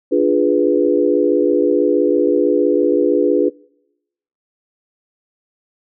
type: chord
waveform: sine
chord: D diminished seventh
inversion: none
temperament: equal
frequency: 293.7 / 349.2 / 415.3 / 493.9 Hz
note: D4 / F4 / Ab4 / Cb5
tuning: 0 / 0 / 0 / 0 cents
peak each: -17 dBFS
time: 0.11-3.5 s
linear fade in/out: 20 ms
effects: noise-tail reverb RT60 0.9 s tail -26 dB re dry